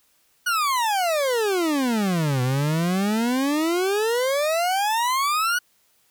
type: exponential two-way sweep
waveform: 40% pulse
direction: down then up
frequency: 1482 to 123.47 to 1482 Hz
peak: -19 dBFS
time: 0.46-5.59 s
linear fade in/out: 10 ms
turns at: 2.42 s
effects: white hiss -63 dBFS RMS until 6.1 s